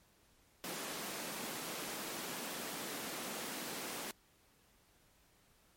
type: high-pass noise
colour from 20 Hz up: pink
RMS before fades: -43 dBFS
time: 0.64-4.11 s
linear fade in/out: 0 ms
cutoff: 190 Hz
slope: 24 dB/octave
effects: pink hiss -69 dBFS RMS until 5.76 s + MP3 64 kbps